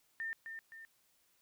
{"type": "tone with echo", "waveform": "sine", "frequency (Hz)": 1807, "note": "A6", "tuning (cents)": 46, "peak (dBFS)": -37, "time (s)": [0.2, 0.33], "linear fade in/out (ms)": 0, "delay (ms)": 260, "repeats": 2, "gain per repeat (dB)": -6, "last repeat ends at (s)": 0.85, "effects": ["white hiss -73 dBFS RMS until 1.41 s"]}